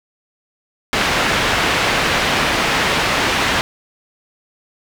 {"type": "low-pass noise", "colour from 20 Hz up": "white", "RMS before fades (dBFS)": -17, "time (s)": [0.93, 3.61], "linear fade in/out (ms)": 0, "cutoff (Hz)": 2600, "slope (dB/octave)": 12, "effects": []}